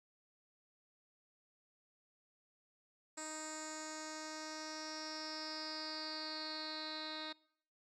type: tone with low-pass filter sweep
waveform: 10% pulse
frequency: 311.1 Hz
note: D#4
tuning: in tune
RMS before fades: -45 dBFS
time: 3.17-7.33 s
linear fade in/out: 10 ms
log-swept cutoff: 7600 to 3800 Hz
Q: 8.8
effects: noise-tail reverb RT60 0.7 s tail -24 dB re dry